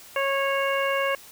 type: harmonic tone with a mistuned harmonic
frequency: 549 Hz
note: C#5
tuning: 17 cents flat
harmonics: 1 / 2 / 3 / 4 / 5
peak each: -25 / -28 / -30 / -31 / -32 dBFS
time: 0.16-1.15 s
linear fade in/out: 2 ms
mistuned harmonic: 5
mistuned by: +28 cents
effects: white hiss -47 dBFS RMS until 1.31 s